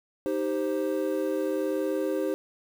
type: chord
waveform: triangle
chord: C minor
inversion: first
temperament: equal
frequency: 311.1 / 392 / 523.3 Hz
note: Eb4 / G4 / C5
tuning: 0 / 0 / 0 cents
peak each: -28 dBFS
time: 0.26-2.34 s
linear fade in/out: 0 ms
effects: 8-bit